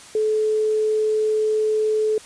sine tone, 431.6 Hz, A4, 33 cents flat, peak -17 dBFS, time 0.15-2.18 s, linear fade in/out 2 ms, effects white hiss -43 dBFS RMS until 2.25 s + resampled to 22050 Hz

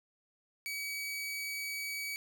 sawtooth tone, 2274 Hz, C#7, 44 cents sharp, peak -33 dBFS, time 0.66-2.16 s, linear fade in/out 0 ms, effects none

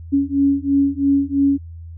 sine beating tone pair, 277.2 / 280.2 Hz, C#4 / C#4, 0 / +19 cents, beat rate 3 Hz, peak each -17 dBFS, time 0.12-1.58 s, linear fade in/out 20 ms, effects added 83 Hz sine -32 dBFS peak until 1.97 s

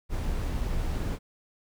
brown noise, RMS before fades -29 dBFS, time 0.09-1.19 s, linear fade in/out 50 ms, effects none

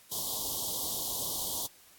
white band-stop noise, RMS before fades -34 dBFS, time 0.11-1.67 s, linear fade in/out 10 ms, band 1100 to 3100 Hz, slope 96 dB/octave, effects white hiss -58 dBFS RMS until 1.98 s + AAC 64 kbps

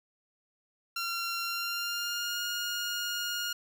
15% pulse tone with pitch glide, 1373 to 1426.4 Hz, F6 to F6, -30 to +36 cents, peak -25 dBFS, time 0.96-3.53 s, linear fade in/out 5 ms, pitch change +66 cents, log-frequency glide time 1.42-2.42 s, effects none

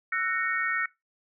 sine chord, F# dominant seventh, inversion third, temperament just, 1332 / 1480 / 1850 / 2220 Hz, E6 / F#6 / A#6 / C#7, +18 / 0 / -14 / +2 cents, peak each -32 / -32 / -29 / -32 dBFS, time 0.12-0.86 s, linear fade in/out 5 ms, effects noise-tail reverb RT60 0.2 s tail -21 dB re dry

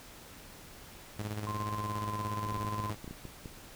sawtooth tone with tremolo, 105.2 Hz, G#2, 23 cents sharp, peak -30 dBFS, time 1.19-2.95 s, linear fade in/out 0 ms, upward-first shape square, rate 17 Hz, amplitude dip 50%
sine tone with pitch glide, 1046.5 to 1027.9 Hz, C6 to C6, 0 to -31 cents, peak -36 dBFS, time 1.47-2.9 s, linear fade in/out 0 ms, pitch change -31 cents, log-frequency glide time 1.59-2.11 s
clicks, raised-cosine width 3 ms, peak -30 dBFS, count 11, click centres 2.465 / 2.523 / 2.574 / 2.648 / 2.799 / 2.902 / 3.044 / 3.078 / 3.11 / 3.253 / 3.458 s
effects pink hiss -51 dBFS RMS until 3.75 s

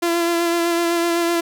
sawtooth tone with vibrato, 340.4 Hz, F4, 44 cents flat, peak -13 dBFS, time 0.02-1.41 s, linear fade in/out 10 ms, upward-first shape sine, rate 7.9 Hz, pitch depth 20 cents each way, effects none

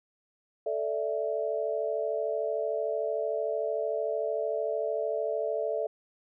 sine chord, A suspended fourth, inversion none, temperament just, 440 / 586.7 / 660 Hz, A4 / D5 / E5, 0 / -2 / +2 cents, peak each -32 dBFS, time 0.66-5.87 s, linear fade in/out 5 ms, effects none

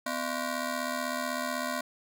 15% pulse ring-modulated tone, 428 Hz, A4, 48 cents flat, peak -21 dBFS, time 0.06-1.81 s, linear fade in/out 5 ms, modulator 176 Hz, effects none

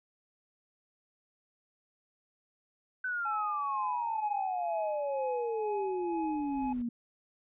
sine exponential sweep, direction down, 1524 to 233.1 Hz, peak -31 dBFS, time 3.04-6.89 s, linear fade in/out 5 ms
triangle tone with tremolo, 843 Hz, G#5, 26 cents sharp, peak -32 dBFS, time 3.25-6.73 s, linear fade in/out 5 ms, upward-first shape sine, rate 2.1 Hz, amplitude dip 45%
brown noise with exponential growth, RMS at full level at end -49 dBFS, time 5.16-6.82 s, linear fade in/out 2 ms, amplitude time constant 360 ms
effects resampled to 8000 Hz

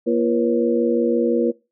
sine tone cluster, 236.7 / 341.8 / 480.1 / 546 Hz, A#3 / F4 / B4 / C#5, +27 / -37 / -49 / -26 cents, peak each -21 / -21 / -20 / -26 dBFS, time 0.06-1.52 s, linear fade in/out 20 ms, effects noise-tail reverb RT60 0.3 s tail -24 dB re dry

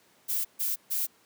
violet noise bursts, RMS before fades -29 dBFS, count 3, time 0.28-1.07 s, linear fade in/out 20 ms, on 170 ms, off 140 ms, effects pink hiss -62 dBFS RMS until 1.25 s + high-pass 200 Hz 12 dB/octave

